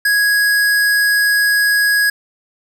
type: tone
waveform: square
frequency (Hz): 1661.2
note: G#6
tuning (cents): 0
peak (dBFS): -12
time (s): 0.05-2.1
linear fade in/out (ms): 5
effects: none